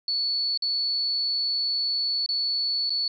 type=tone with dropouts; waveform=sine; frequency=4435 Hz; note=C#8; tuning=in tune; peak=-23 dBFS; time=0.08-3.08 s; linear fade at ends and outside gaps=2 ms; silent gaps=0.575-0.622 / 2.262-2.289 / 2.896-2.903 s; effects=none